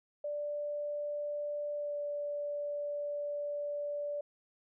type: tone with pitch glide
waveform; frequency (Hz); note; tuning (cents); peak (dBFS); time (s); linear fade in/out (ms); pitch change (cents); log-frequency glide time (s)
sine; 587 to 582.3; D5 to D5; -1 to -15; -34; 0.24-4.21; 5; -14; 1.75-1.97
effects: none